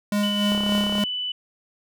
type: tone with tremolo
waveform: square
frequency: 206 Hz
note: G#3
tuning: 14 cents flat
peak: -20 dBFS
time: 0.12-1.04 s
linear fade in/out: 2 ms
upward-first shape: sine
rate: 3.5 Hz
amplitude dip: 45%
type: tone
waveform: sine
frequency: 2986 Hz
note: F#7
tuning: 15 cents sharp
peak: -25 dBFS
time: 0.23-1.32 s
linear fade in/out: 5 ms
type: click train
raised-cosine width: 1 ms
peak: -18 dBFS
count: 17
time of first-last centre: 0.52-0.982 s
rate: 34.6 Hz
effects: none